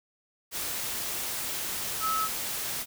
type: tone in noise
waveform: sine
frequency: 1295 Hz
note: E6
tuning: 31 cents flat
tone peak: -26 dBFS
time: 2-2.29 s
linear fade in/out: 50 ms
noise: white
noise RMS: -33 dBFS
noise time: 0.51-2.86 s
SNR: +4 dB
effects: none